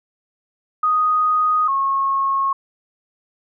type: tone pair in turn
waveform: sine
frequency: 1244.5 / 1090.1 Hz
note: D#6 / C#6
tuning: 0 / -29 cents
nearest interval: major second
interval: 229 cents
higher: first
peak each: -14 / -16 dBFS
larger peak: first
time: 0.83-1.68 / 1.68-2.53 s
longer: neither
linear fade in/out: 5 ms
effects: none